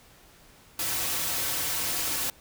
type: noise with comb filter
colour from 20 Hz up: white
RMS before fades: -29 dBFS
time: 0.79-2.3 s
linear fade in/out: 2 ms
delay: 4.9 ms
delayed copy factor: -0.65
effects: pink hiss -55 dBFS RMS until 2.4 s

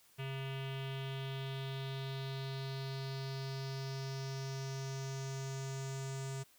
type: tone with low-pass filter sweep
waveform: square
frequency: 134.7 Hz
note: C#3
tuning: 49 cents flat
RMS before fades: -41 dBFS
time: 0.18-6.44 s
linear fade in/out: 20 ms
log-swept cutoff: 2800 to 7700 Hz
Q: 3.9
effects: white hiss -66 dBFS RMS until 6.58 s

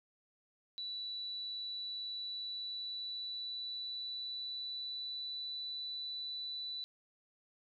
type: tone with pitch glide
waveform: sine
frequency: 3951 to 3974 Hz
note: B7 to B7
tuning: 0 to +10 cents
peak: -39 dBFS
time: 0.78-6.84 s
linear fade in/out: 0 ms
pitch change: +10 cents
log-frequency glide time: 2.25-5.59 s
effects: none

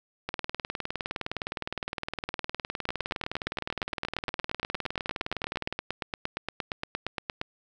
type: two click trains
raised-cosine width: 0.3 ms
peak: -14 / -15 dBFS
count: 40 / 107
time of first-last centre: 2.89-7.414 / 0.29-5.726 s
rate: 8.62 / 19.5 Hz
effects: none

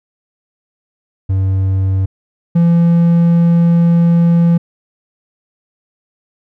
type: tone pair in turn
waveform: triangle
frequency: 95.6 / 169.75 Hz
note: G2 / F3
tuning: -43 / -49 cents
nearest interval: minor seventh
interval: 994 cents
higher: second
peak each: -9 / -5 dBFS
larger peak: second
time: 1.29-2.06 / 2.55-4.58 s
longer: second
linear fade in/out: 10 ms
effects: none

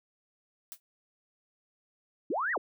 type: noise with exponential decay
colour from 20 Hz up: blue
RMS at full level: -38 dBFS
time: 0.72-0.8 s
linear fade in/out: 0 ms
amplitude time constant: 16 ms
type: linear two-way sweep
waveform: sine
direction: up then down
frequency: 233.1 to 2000 to 233.1 Hz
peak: -28 dBFS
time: 2.3-2.58 s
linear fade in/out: 5 ms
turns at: 2.52 s
effects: none

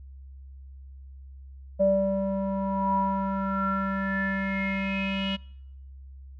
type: tone with low-pass filter sweep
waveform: square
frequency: 194.3 Hz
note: G3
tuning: 15 cents flat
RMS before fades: -27 dBFS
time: 1.79-5.37 s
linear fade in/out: 20 ms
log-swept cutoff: 570 to 3000 Hz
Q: 9.7
effects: noise-tail reverb RT60 0.8 s tail -26 dB re dry + added 67 Hz sine -42 dBFS peak until 6.39 s

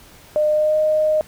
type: tone with pitch glide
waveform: sine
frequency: 606 to 617.3 Hz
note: D#5 to D#5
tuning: -46 to -14 cents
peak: -14 dBFS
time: 0.36-1.21 s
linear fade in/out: 0 ms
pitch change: +32 cents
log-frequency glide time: 0.49-0.79 s
effects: pink hiss -46 dBFS RMS until 1.27 s

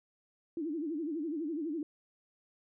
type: tone with vibrato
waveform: sine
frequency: 312.8 Hz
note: D#4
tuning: 9 cents sharp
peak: -33 dBFS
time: 0.57-1.83 s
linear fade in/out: 2 ms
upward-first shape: sine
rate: 12 Hz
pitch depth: 160 cents each way
effects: none

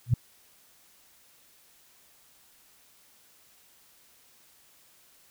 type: tone with exponential growth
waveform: sine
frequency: 121 Hz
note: B2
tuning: 35 cents flat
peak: -15 dBFS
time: 0.06-0.14 s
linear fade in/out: 5 ms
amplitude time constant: 17 ms
effects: white hiss -60 dBFS RMS until 5.3 s

